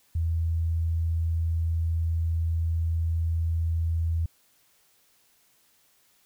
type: tone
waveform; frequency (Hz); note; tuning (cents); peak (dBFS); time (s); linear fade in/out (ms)
sine; 82.41; E2; 0; -23; 0.15-4.26; 5
effects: white hiss -64 dBFS RMS until 6.25 s